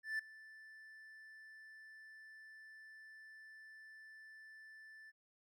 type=tone with ADSR envelope; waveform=triangle; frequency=1760 Hz; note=A6; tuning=in tune; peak=-33 dBFS; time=0.03-5.12 s; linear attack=160 ms; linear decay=6 ms; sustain=-20 dB; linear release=30 ms; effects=none